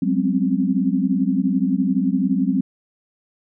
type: tone cluster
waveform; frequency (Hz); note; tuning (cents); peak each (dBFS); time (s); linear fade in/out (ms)
sine; 184.3 / 201.7 / 256.7 / 268.4; F#3 / G3 / C4 / C4; -7 / +50 / -33 / +44; -22; 0.02-2.61; 5
effects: none